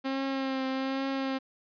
sawtooth tone with vibrato, 267.1 Hz, C4, 36 cents sharp, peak -25 dBFS, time 0.04-1.39 s, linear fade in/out 20 ms, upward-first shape triangle, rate 1.2 Hz, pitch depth 27 cents each way, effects resampled to 11025 Hz + 10-bit

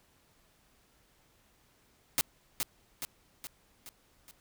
white noise with echo, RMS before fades -27 dBFS, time 2.18-2.21 s, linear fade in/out 0 ms, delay 420 ms, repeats 5, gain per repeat -5 dB, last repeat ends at 4.31 s, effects pink hiss -67 dBFS RMS until 4.4 s

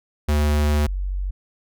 square / sine tone pair in turn, 74.4 / 46.87 Hz, D2 / F#1, +23 / +23 cents, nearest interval minor sixth, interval 800 cents, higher first, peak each -17 / -22 dBFS, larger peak first, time 0.28-0.87 / 0.87-1.31 s, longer first, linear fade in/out 10 ms, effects none

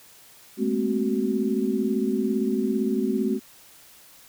sine tone cluster, 209.5 / 227.3 / 262.4 / 374.4 Hz, G#3 / A#3 / C4 / F#4, +15 / -43 / +5 / +20 cents, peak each -27 dBFS, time 0.57-3.4 s, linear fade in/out 50 ms, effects white hiss -51 dBFS RMS until 4.28 s

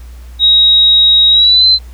sine tone with pitch glide, 3800 to 4073 Hz, A#7 to C8, +33 to -47 cents, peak -4 dBFS, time 0.39-1.79 s, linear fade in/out 50 ms, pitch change +120 cents, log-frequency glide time 1.3-1.67 s, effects added 60 Hz sine -28 dBFS peak until 1.93 s + pink hiss -45 dBFS RMS until 1.93 s

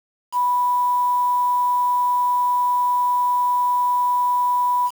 sine tone with quantisation, 985 Hz, B5, 5 cents flat, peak -16 dBFS, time 0.32-4.91 s, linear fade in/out 50 ms, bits 6, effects none

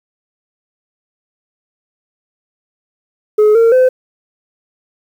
sine tone with pitch steps, 424.5 / 458.3 / 512 Hz, G#4 / A#4 / C5, +38 / -29 / -38 cents, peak -3 dBFS, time 3.38-3.89 s, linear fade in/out 10 ms, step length 170 ms, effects tanh soft clip ceiling -5 dBFS + 7-bit

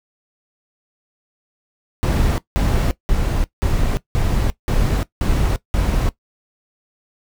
brown noise bursts, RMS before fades -17 dBFS, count 8, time 2.03-6.09 s, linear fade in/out 0 ms, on 350 ms, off 180 ms, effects noise-tail reverb RT60 0.1 s tail -17 dB re dry

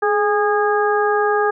harmonic tone with a mistuned harmonic, 410 Hz, G#4, 22 cents flat, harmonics 1 / 2 / 3 / 4, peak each -17 / -20 / -22 / -23 dBFS, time 0.02-1.51 s, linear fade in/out 10 ms, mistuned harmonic 1, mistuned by +44 cents, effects none

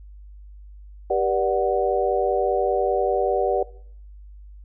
sine chord, G major seventh, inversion none, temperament equal with one note detuned, 392 / 482.3 / 587.3 / 740 Hz, G4 / B4 / D5 / F#5, 0 / -41 / 0 / 0 cents, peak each -24 dBFS, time 1.1-3.63 s, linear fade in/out 5 ms, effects noise-tail reverb RT60 0.6 s tail -20 dB re dry + added 50 Hz sine -40 dBFS peak until 4.64 s

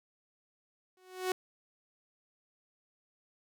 sawtooth tone with exponential growth, 370 Hz, F#4, in tune, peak -23 dBFS, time 0.97-1.32 s, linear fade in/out 2 ms, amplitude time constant 76 ms, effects none

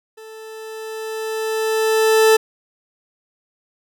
40% pulse tone with level ramp, 440 Hz, A4, in tune, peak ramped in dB -36 to -8 dBFS, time 0.17-2.37 s, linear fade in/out 10 ms, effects none

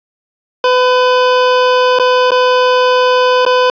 25% pulse tone with dropouts, 503 Hz, B4, 32 cents sharp, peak -4 dBFS, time 0.64-3.7 s, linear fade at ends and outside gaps 2 ms, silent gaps 1.988-1.997 / 2.307-2.317 / 3.452-3.463 s, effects resampled to 11025 Hz + 7-bit

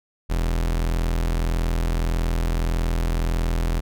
40% pulse tone, 41.68 Hz, E1, 20 cents sharp, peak -19 dBFS, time 0.29-3.81 s, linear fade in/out 20 ms, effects none

